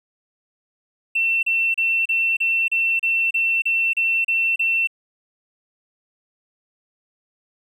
triangle tone bursts, 2695 Hz, E7, 38 cents sharp, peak -13 dBFS, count 12, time 1.15-4.873 s, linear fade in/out 10 ms, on 280 ms, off 33 ms, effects tanh soft clip ceiling -15 dBFS

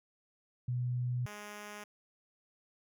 sine / 5% pulse tone pair in turn, 123.6 / 207.9 Hz, B2 / G#3, +2 / +2 cents, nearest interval major sixth, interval 900 cents, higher second, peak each -31 / -33 dBFS, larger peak first, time 0.68-1.26 / 1.26-1.84 s, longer neither, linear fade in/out 5 ms, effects none

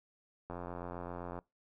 click train, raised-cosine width 1 ms, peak -28 dBFS, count 79, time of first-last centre 0.5-1.389 s, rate 87.7 Hz, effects noise-tail reverb RT60 0.2 s tail -22 dB re dry

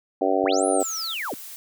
harmonic tone, 95.6 Hz, G2, 43 cents flat, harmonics 3 / 4 / 5 / 6 / 7 / 8, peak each -26 / -26 / -26 / -26 / -26 / -26 dBFS, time 0.21-0.83 s, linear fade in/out 5 ms
sine linear two-way sweep, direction up then down, 192.7 to 10150 to 192.7 Hz, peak -27 dBFS, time 0.44-1.34 s, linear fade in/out 0 ms, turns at 0.66 s
triangle tone with vibrato, 1318.5 Hz, E6, in tune, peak -36 dBFS, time 0.52-1.14 s, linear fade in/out 5 ms, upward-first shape sine, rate 4.1 Hz, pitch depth 11 cents each way
blue noise, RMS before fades -39 dBFS, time 0.8-1.56 s, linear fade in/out 0 ms
effects none

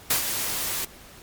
white noise with ADSR envelope, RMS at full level -20 dBFS, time 0.1-0.85 s, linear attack 6 ms, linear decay 110 ms, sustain -8 dB, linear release 5 ms, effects pink hiss -47 dBFS RMS until 1.22 s + MP3 96 kbps

